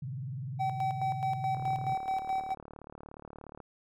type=tone with vibrato; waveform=sine; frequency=130.81 Hz; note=C3; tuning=in tune; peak=-35 dBFS; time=0.02-1.94 s; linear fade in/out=5 ms; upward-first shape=sine; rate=20 Hz; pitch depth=260 cents each way
type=tone with tremolo; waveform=triangle; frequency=765 Hz; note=G5; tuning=42 cents flat; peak=-26 dBFS; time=0.59-2.55 s; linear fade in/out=20 ms; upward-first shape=square; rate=4.7 Hz; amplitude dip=60%
type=click train; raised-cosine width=1 ms; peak=-32 dBFS; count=76; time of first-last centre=1.57-3.603 s; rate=36.9 Hz
effects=none